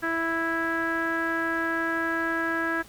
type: tone with low-pass filter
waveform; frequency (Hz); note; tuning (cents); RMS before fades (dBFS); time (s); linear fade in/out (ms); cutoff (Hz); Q
sawtooth; 329.6; E4; 0; -27; 0.02-2.83; 20; 1600; 7.8
effects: pink hiss -50 dBFS RMS until 2.88 s